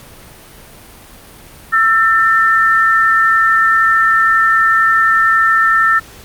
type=tone pair together; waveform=sine; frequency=1332 / 1794.5 Hz; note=E6 / A6; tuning=+18 / +34 cents; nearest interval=perfect fourth; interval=516 cents; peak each=-11 dBFS; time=1.72-6 s; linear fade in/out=20 ms; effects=pink hiss -38 dBFS RMS until 6.24 s + Opus 48 kbps